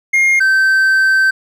triangle tone pair in turn, 2131 / 1550.4 Hz, C7 / G6, +31 / -20 cents, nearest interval tritone, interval 551 cents, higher first, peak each -7 dBFS, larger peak neither, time 0.13-0.4 / 0.4-1.31 s, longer second, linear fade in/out 10 ms, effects none

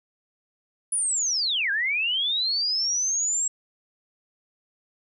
sine linear two-way sweep, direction down then up, 10000 to 1562 to 7640 Hz, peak -22 dBFS, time 0.92-3.48 s, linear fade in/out 5 ms, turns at 1.71 s, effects none

